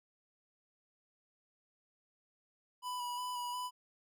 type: tone with vibrato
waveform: square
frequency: 985 Hz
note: B5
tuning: 5 cents flat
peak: -38 dBFS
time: 2.82-3.71 s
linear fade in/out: 50 ms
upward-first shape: square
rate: 2.8 Hz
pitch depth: 17 cents each way
effects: none